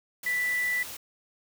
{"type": "tone in noise", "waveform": "sine", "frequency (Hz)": 1975.5, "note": "B6", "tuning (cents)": 0, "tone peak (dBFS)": -25, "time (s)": [0.26, 0.83], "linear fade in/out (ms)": 5, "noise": "white", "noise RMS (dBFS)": -40, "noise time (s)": [0.23, 0.97], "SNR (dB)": 12, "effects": []}